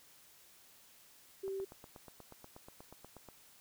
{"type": "tone", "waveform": "sine", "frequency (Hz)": 387.5, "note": "G4", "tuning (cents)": -20, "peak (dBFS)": -37, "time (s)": [1.43, 1.65], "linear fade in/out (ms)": 10}
{"type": "click train", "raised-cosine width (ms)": 1, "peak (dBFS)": -37, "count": 16, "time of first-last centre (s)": [1.48, 3.287], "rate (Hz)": 8.3}
{"effects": ["white hiss -62 dBFS RMS until 3.6 s"]}